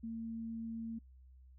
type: tone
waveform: sine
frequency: 226.9 Hz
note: A#3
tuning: 47 cents flat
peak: -39 dBFS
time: 0.03-0.99 s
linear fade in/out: 10 ms
effects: noise-tail reverb RT60 0.1 s tail -25 dB re dry + added 64 Hz sine -56 dBFS peak until 1.58 s